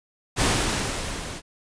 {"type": "noise with level ramp", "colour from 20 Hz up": "pink", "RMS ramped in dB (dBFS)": [-19, -36], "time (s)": [0.36, 1.42], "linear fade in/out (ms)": 50, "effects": ["resampled to 22050 Hz"]}